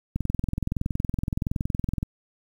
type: click train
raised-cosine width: 5 ms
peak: -13 dBFS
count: 41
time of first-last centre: 0.16-2.029 s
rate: 21.4 Hz
effects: 8-bit